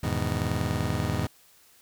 30% pulse chord, E major seventh, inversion none, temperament just, 82.41 / 103.01 / 123.61 / 154.51 Hz, E2 / G#2 / B2 / D#3, 0 / -14 / +2 / -12 cents, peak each -29 / -28 / -29 / -31 dBFS, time 0.03-1.27 s, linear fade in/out 5 ms, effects white hiss -58 dBFS RMS until 1.81 s

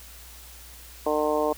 harmonic tone, 151.5 Hz, D#3, 46 cents flat, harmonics 2 / 3 / 4 / 5 / 6 / 7, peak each -30 / -26 / -26 / -32 / -31 / -32 dBFS, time 1.06-1.53 s, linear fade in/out 5 ms, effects added 60 Hz sine -47 dBFS peak until 1.57 s + white hiss -47 dBFS RMS until 1.57 s

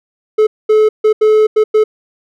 triangle tone bursts at uneven times, 430.9 Hz, A4, 36 cents flat, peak -4 dBFS, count 6, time 0.38-0.47 / 0.69-0.89 / 1.04-1.13 / 1.21-1.47 / 1.56-1.64 / 1.74-1.84 s, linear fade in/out 10 ms, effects none

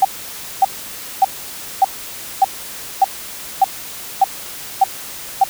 sine tone bursts, 776 Hz, G5, 18 cents flat, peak -6 dBFS, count 10, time 0.02-5.44 s, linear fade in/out 5 ms, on 29 ms, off 570 ms, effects white hiss -31 dBFS RMS until 5.49 s

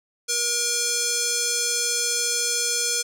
square tone with band-pass filter, 476.9 Hz, A#4, 39 cents sharp, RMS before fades -24 dBFS, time 0.28-3.03 s, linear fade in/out 20 ms, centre 6600 Hz, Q 2.2, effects none

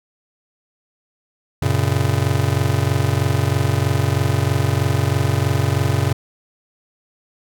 square chord, F# major, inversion none, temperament just, 92.5 / 115.62 / 138.75 Hz, F#2 / A#2 / C#3, 0 / -14 / +2 cents, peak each -21 dBFS, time 1.62-6.13 s, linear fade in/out 5 ms, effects none

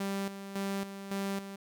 sawtooth tone with tremolo, 196.8 Hz, G3, 7 cents sharp, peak -28 dBFS, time 0-1.56 s, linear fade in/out 5 ms, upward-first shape square, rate 1.8 Hz, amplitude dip 65%, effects none

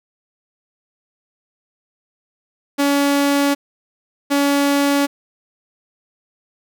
sawtooth tone pair in turn, 282.9 / 282.9 Hz, C#4 / C#4, +35 / +35 cents, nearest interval unison, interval 0 cents, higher neither, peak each -10 dBFS, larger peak neither, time 2.78-3.55 / 4.3-5.07 s, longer neither, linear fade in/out 20 ms, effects none

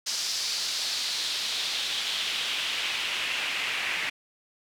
pink noise with band-pass filter sweep, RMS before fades -30 dBFS, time 0.06-4.1 s, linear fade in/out 10 ms, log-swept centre 5200 to 2300 Hz, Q 2.4, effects none

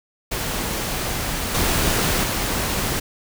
pink noise with level steps, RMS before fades -25 / -20 / -23 dBFS, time 0.31-3 s, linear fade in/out 10 ms, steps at 1.54 / 2.23 s, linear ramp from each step 10 ms, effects none

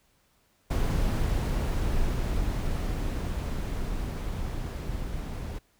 brown noise with level ramp, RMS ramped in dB -25 to -34 dBFS, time 0.7-5.59 s, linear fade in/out 10 ms, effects pink hiss -67 dBFS RMS until 5.79 s

